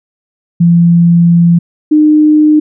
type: tone pair in turn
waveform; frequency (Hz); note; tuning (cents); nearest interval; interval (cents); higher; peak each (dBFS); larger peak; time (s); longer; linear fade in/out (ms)
sine; 170.8 / 304.3; F3 / D#4; -38 / -38; minor seventh; 1000; second; -3; neither; 0.6-1.59 / 1.91-2.6; first; 10
effects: none